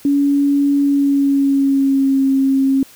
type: tone with pitch glide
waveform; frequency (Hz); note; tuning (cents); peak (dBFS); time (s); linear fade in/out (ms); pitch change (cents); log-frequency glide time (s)
sine; 282.8 to 269.6; C#4 to C#4; +35 to -48; -11; 0.05-2.83; 2; -83; 0.81-2.23
effects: white hiss -44 dBFS RMS until 2.95 s